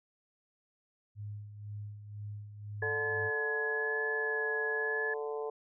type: tone with tremolo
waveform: sine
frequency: 103.83 Hz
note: G#2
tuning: in tune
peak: -38 dBFS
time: 1.15-3.31 s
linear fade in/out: 50 ms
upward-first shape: sine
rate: 2 Hz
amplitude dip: 60%
type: tone with vibrato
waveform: sine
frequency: 1699 Hz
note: G#6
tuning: 39 cents sharp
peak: -32 dBFS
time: 2.82-5.14 s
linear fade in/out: 5 ms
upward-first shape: sine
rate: 0.99 Hz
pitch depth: 15 cents each way
type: harmonic tone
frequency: 146.83 Hz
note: D3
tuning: in tune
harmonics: 3 / 4 / 5 / 6 / 7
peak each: -35 / -45 / -45 / -47 / -47 dBFS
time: 2.82-5.5 s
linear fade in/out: 5 ms
effects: none